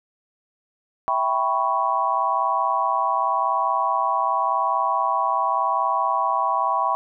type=chord; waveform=sine; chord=C# half-diminished seventh; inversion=first; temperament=equal; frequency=659.3 / 784 / 987.8 / 1108.7 Hz; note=E5 / G5 / B5 / C#6; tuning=0 / 0 / 0 / 0 cents; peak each=-28 / -25 / -23 / -23 dBFS; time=1.08-6.95 s; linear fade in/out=0 ms; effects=none